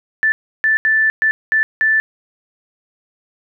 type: tone bursts at uneven times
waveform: sine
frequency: 1760 Hz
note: A6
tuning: in tune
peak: -11 dBFS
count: 6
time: 0.23-0.32 / 0.64-0.77 / 0.85-1.1 / 1.22-1.31 / 1.52-1.63 / 1.81-2 s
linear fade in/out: 0 ms
effects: none